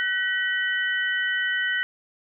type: tone cluster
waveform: sine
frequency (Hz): 1506 / 1917 / 3009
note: F#6 / A#6 / F#7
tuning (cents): +30 / +48 / +28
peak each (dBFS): -26 / -25 / -31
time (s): 0-1.83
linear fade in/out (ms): 0
effects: none